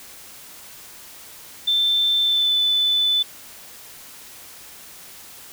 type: tone with pitch glide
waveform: sine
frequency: 3550 to 3503 Hz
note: A7 to A7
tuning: +15 to -8 cents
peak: -16 dBFS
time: 1.67-3.23 s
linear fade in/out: 10 ms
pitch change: -23 cents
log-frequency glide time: 2.22-2.55 s
effects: white hiss -42 dBFS RMS until 5.52 s